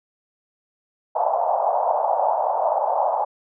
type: band-pass noise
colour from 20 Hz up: white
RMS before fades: -21 dBFS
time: 1.15-3.25 s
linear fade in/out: 10 ms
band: 600 to 890 Hz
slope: 48 dB/octave
effects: none